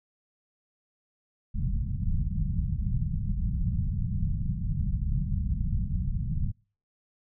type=low-pass noise; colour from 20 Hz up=pink; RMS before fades=-28 dBFS; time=1.54-6.52 s; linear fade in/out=20 ms; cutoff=190 Hz; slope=48 dB/octave; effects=noise-tail reverb RT60 0.4 s tail -26 dB re dry